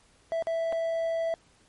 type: tone with dropouts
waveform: triangle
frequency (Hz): 659.3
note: E5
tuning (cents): 0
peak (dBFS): -24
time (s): 0.32-1.34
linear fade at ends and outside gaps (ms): 0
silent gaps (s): 0.424-0.47 / 0.724-0.728
effects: pink hiss -62 dBFS RMS until 1.68 s + MP3 48 kbps